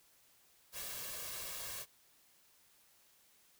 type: noise with comb filter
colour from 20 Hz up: white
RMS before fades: -44 dBFS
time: 0.72-1.86 s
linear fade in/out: 50 ms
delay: 1.8 ms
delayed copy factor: +0.6
effects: white hiss -68 dBFS RMS until 3.59 s